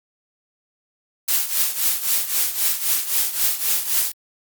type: noise with tremolo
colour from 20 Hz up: blue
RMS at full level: -17 dBFS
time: 1.28-4.12 s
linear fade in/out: 5 ms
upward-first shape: triangle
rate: 3.8 Hz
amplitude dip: 80%
effects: Opus 48 kbps